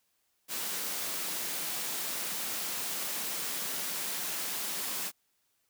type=high-pass noise; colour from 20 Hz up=white; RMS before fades=-35 dBFS; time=0.48-5.12 s; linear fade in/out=50 ms; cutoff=140 Hz; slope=96 dB/octave; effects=white hiss -75 dBFS RMS until 5.69 s